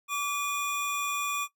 square tone pair together, 1153.9 / 2445 Hz, D6 / D#7, -31 / -31 cents, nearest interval octave + minor second, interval 1300 cents, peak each -31 / -32 dBFS, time 0.08-1.48 s, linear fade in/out 50 ms, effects noise-tail reverb RT60 0.1 s tail -17 dB re dry

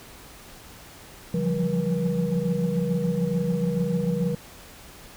sine tone cluster, 141.5 / 171.9 / 178.8 / 194.1 / 479.6 Hz, C#3 / F3 / F3 / G3 / A#4, +36 / -27 / +41 / -17 / +49 cents, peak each -31 / -24 / -30 / -28 / -28 dBFS, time 1.34-4.35 s, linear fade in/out 5 ms, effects tanh soft clip ceiling -15 dBFS + pink hiss -46 dBFS RMS until 5.16 s

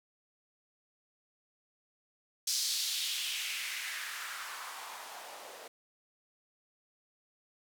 blue noise with band-pass filter sweep, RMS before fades -38 dBFS, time 2.47-5.68 s, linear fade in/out 5 ms, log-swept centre 5200 to 530 Hz, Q 2.2, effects none

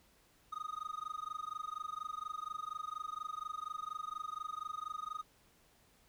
triangle tone with amplitude modulation, 1244.5 Hz, D#6, in tune, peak -34 dBFS, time 0.52-5.23 s, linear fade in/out 10 ms, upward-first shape sine, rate 24.2 Hz, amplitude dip 100%, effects pink hiss -68 dBFS RMS until 6.08 s

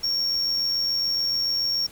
triangle tone with amplitude modulation, 5520 Hz, F8, 21 cents flat, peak -19 dBFS, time 0.03-1.87 s, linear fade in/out 10 ms, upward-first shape sine, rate 87 Hz, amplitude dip 35%, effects pink hiss -47 dBFS RMS until 1.91 s

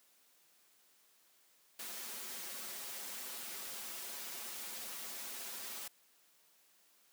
white noise with comb filter, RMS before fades -45 dBFS, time 1.79-5.88 s, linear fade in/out 5 ms, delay 6.6 ms, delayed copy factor -0.8, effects white hiss -69 dBFS RMS until 7.12 s + high-pass 200 Hz 12 dB/octave

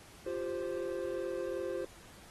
triangle chord, F suspended second, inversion none, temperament equal, 349.2 / 392 / 523.3 Hz, F4 / G4 / C5, 0 / 0 / 0 cents, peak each -37 / -38 / -36 dBFS, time 0.26-1.85 s, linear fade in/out 5 ms, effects pink hiss -56 dBFS RMS until 2.3 s + AAC 32 kbps

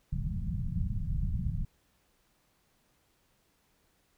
pink low-pass noise, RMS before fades -32 dBFS, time 0.12-1.65 s, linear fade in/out 5 ms, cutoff 190 Hz, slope 48 dB/octave, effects pink hiss -71 dBFS RMS until 4.17 s

